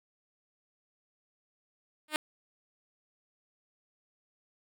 5% pulse tone with exponential growth, 306 Hz, D#4, 29 cents flat, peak -12 dBFS, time 2.08-2.16 s, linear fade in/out 1 ms, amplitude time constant 16 ms, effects none

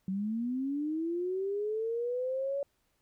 sine linear sweep, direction up, 185 to 567 Hz, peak -30 dBFS, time 0.08-2.63 s, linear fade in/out 2 ms, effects pink hiss -75 dBFS RMS until 3.01 s

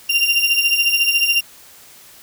35% pulse beating tone pair, 2772 / 2786 Hz, F7 / F7, -14 / -5 cents, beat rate 14 Hz, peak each -16 / -15 dBFS, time 0.09-1.41 s, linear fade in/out 10 ms, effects white hiss -44 dBFS RMS until 2.22 s

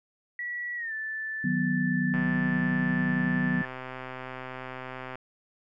sine tone with pitch glide, 1938 to 1756.7 Hz, B6 to A6, -33 to -3 cents, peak -31 dBFS, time 0.39-3.65 s, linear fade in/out 2 ms, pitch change -170 cents, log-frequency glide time 0.76-0.93 s
sine chord, B major, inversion first, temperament equal, 155.56 / 185 / 246.9 Hz, D#3 / F#3 / B3, 0 / 0 / 0 cents, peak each -31 / -28 / -28 dBFS, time 1.44-3.62 s, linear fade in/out 5 ms
click train, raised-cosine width 0.5 ms, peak -23 dBFS, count 390, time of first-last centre 2.14-5.156 s, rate 129 Hz
effects none

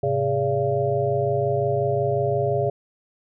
sine tone cluster, 106.3 / 132 / 412.4 / 576 / 681 Hz, G#2 / C3 / G#4 / D5 / F5, +41 / +16 / -12 / -34 / -44 cents, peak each -31 / -26 / -24 / -25 / -26 dBFS, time 0.03-2.7 s, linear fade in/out 5 ms, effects none

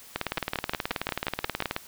two click trains, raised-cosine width 0.3 ms, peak -11 / -11 dBFS, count 31 / 8, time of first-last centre 0.16-1.764 / 0.38-1.623 s, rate 18.7 / 5.63 Hz, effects white hiss -49 dBFS RMS until 1.87 s

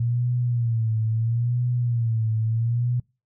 sine tone with vibrato, 116.54 Hz, A#2, in tune, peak -20 dBFS, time 0-3 s, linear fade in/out 5 ms, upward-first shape sine, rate 0.75 Hz, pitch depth 93 cents each way, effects noise-tail reverb RT60 0.3 s tail -26 dB re dry

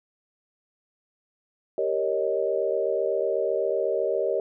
sine chord, Eb dominant seventh, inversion first, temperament equal, 392 / 466.2 / 554.4 / 622.3 Hz, G4 / Bb4 / Db5 / Eb5, 0 / 0 / 0 / 0 cents, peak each -28 dBFS, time 1.78-4.4 s, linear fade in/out 2 ms, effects none

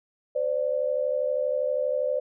sine tone pair together, 514.8 / 587.3 Hz, C5 / D5, -28 / 0 cents, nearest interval major second, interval 228 cents, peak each -26 dBFS, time 0.35-2.2 s, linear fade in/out 10 ms, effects none

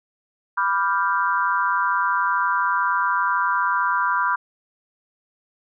sine chord, G dominant seventh, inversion first, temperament equal, 987.8 / 1174.7 / 1396.9 / 1568 Hz, B5 / D6 / F6 / G6, 0 / 0 / 0 / 0 cents, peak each -22 / -24 / -24 / -26 dBFS, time 0.57-4.36 s, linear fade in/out 10 ms, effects none

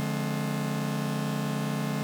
45% pulse chord, D half-diminished seventh, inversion none, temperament just, 146.83 / 176.2 / 211.4 / 264.3 Hz, D3 / F3 / Ab3 / C4, 0 / +16 / +31 / +18 cents, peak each -31 / -37 / -32 / -37 dBFS, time 0-2.03 s, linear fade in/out 0 ms, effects none

